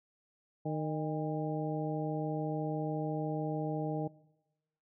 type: harmonic tone with a mistuned harmonic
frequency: 153.9 Hz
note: D#3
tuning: 19 cents flat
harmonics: 1 / 2 / 3 / 4 / 5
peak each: -35 / -38 / -40 / -41 / -42 dBFS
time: 0.65-4.08 s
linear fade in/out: 10 ms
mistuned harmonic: 5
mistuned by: +71 cents
effects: noise-tail reverb RT60 1.0 s tail -21 dB re dry